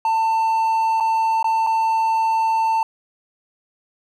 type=tone with dropouts; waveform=triangle; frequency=894 Hz; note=A5; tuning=27 cents sharp; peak=-14 dBFS; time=0.05-2.83 s; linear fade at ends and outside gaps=2 ms; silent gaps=1.001-1.006 / 1.428-1.443 / 1.666-1.67 s; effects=none